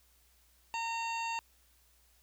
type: harmonic tone with a mistuned harmonic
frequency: 919 Hz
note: A#5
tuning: 25 cents flat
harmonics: 1 / 2 / 3 / 4 / 5 / 7 / 8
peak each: -35 / -48 / -39 / -52 / -48 / -53 / -51 dBFS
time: 0.74-1.39 s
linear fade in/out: 0 ms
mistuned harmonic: 3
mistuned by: -16 cents
effects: added 60 Hz sine -68 dBFS peak until 2.22 s + white hiss -68 dBFS RMS until 2.22 s